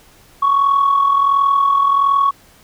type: tone with amplitude modulation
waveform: sine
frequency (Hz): 1113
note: C#6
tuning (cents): +7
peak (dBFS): -7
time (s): 0.42-2.31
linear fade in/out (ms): 10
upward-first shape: sine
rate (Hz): 41.4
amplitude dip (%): 60
effects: tanh soft clip ceiling -6 dBFS + pink hiss -48 dBFS RMS until 2.63 s